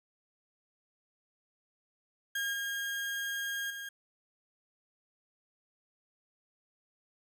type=tone with level steps; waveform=35% pulse; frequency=1622 Hz; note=G#6; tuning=41 cents flat; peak=-30 / -32 / -38 dBFS; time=2.35-3.89 s; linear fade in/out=5 ms; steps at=2.53 / 3.7 s; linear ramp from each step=5 ms; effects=none